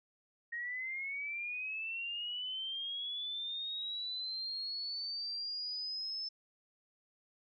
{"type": "linear sweep", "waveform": "sine", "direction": "up", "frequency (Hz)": [1864.7, 5274], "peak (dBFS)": -37, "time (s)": [0.52, 6.29], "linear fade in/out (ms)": 10, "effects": []}